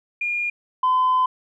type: tone pair in turn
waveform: sine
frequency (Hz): 2419 / 1019.7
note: D#7 / C6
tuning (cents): -49 / -45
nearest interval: octave + minor third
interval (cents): 1496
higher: first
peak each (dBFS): -21 / -14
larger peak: second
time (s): 0.21-0.5 / 0.83-1.26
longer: second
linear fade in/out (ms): 5
effects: tanh soft clip ceiling -13 dBFS